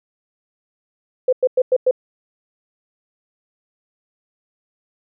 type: tone bursts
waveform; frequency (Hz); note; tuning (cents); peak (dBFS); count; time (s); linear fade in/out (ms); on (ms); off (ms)
sine; 510; C5; -44; -11; 5; 1.28-1.911; 5; 47; 99
effects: none